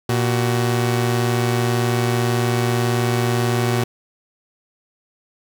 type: tone pair together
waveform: sawtooth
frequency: 118.2 / 374.6 Hz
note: A#2 / F#4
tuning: +24 / +21 cents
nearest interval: octave + minor sixth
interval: 1997 cents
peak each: -14 / -19 dBFS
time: 0.09-3.84 s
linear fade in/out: 5 ms
effects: none